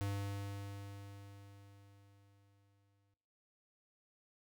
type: tone with exponential decay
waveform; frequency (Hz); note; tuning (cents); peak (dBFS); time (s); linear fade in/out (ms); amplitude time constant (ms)
square; 100; G2; +35; -36; 0.01-3.14; 0; 680
effects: noise-tail reverb RT60 0.7 s tail -22 dB re dry